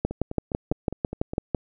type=two click trains; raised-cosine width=2 ms; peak=-18 / -9 dBFS; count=7 / 10; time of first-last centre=0.11-1.334 / 0.05-1.548 s; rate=4.9 / 6.01 Hz; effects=none